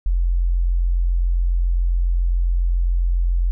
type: tone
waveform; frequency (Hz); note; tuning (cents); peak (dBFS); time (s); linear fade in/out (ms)
sine; 43.65; F1; 0; -15; 0.06-3.51; 0
effects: none